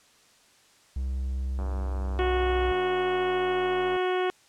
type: tone with pitch glide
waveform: triangle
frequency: 65.41 to 63.47 Hz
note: C2 to B1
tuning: 0 to +48 cents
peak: -25 dBFS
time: 0.96-2.72 s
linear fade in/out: 5 ms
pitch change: -52 cents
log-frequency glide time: 1.66-2.44 s
type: click train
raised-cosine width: 1 ms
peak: -26 dBFS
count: 227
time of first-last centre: 1.59-3.964 s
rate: 95.2 Hz
type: harmonic tone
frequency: 366.9 Hz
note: F#4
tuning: 15 cents flat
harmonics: 1 / 2 / 3 / 4 / 5 / 6 / 7 / 8 / 9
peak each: -25 / -31 / -35 / -37 / -39 / -41 / -42 / -43 / -44 dBFS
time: 2.19-4.3 s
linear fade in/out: 0 ms
effects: white hiss -59 dBFS RMS until 4.48 s + low-pass 8000 Hz 12 dB/octave